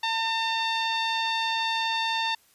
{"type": "tone with low-pass filter", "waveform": "sawtooth", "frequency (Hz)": 903, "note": "A5", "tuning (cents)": 45, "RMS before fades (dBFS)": -27, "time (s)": [0.03, 2.35], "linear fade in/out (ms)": 5, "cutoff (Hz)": 3900, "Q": 3.2, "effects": ["white hiss -61 dBFS RMS until 2.54 s", "resampled to 32000 Hz"]}